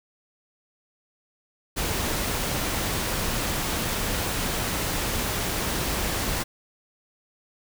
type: noise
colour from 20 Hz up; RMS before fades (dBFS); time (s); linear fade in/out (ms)
pink; -27; 1.76-6.44; 20
effects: none